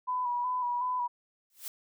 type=tone with vibrato; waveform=sine; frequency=986 Hz; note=B5; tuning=3 cents flat; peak=-28 dBFS; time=0.07-1.08 s; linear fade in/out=20 ms; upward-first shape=square; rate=2.7 Hz; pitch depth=29 cents each way
type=noise with exponential growth; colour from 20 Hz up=blue; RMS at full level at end=-35 dBFS; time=1.5-1.68 s; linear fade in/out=1 ms; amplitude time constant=38 ms
effects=none